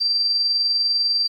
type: tone with tremolo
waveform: sine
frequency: 4699 Hz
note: D8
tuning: in tune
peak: -15 dBFS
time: 0-1.28 s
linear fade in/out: 20 ms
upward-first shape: triangle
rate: 20 Hz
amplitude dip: 45%
effects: 9-bit